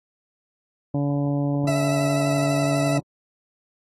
harmonic tone, 142.8 Hz, D3, 48 cents flat, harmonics 1 / 2 / 3 / 4 / 5 / 6 / 7, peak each -23 / -24 / -38 / -31 / -37 / -41 / -45 dBFS, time 0.94-3 s, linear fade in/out 5 ms
40% pulse tone with vibrato, 659.3 Hz, E5, in tune, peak -23 dBFS, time 1.67-2.98 s, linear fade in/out 5 ms, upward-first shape triangle, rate 12 Hz, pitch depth 29 cents each way
effects AAC 32 kbps

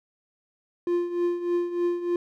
triangle tone with tremolo, 349.2 Hz, F4, in tune, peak -18 dBFS, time 0.87-2.16 s, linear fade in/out 2 ms, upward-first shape triangle, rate 3.3 Hz, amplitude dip 75%, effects none

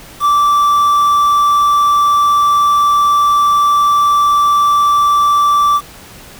triangle tone with quantisation, 1166 Hz, D6, 13 cents flat, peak -6 dBFS, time 0.2-5.81 s, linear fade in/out 50 ms, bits 5, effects pink hiss -36 dBFS RMS until 6.39 s

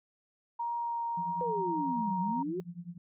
sine tone with vibrato, 938 Hz, A#5, 11 cents sharp, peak -31 dBFS, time 0.59-2.43 s, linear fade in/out 10 ms, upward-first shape triangle, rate 1.6 Hz, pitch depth 10 cents each way
sine tone with tremolo, 173.6 Hz, F3, 10 cents flat, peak -36 dBFS, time 1.17-2.98 s, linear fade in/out 5 ms, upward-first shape triangle, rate 10 Hz, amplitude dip 100%
sine exponential two-way sweep, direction down then up, 506 to 176.1 to 385.1 Hz, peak -32 dBFS, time 1.41-2.6 s, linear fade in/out 0 ms, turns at 2.19 s
effects none

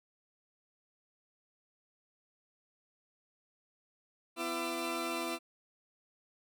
20% pulse tone cluster, 251.5 / 336.5 / 1187 / 1344 Hz, B3 / E4 / D6 / E6, +32 / +36 / +18 / +33 cents, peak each -37 / -32 / -37 / -37 dBFS, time 4.36-5.39 s, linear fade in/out 50 ms, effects none

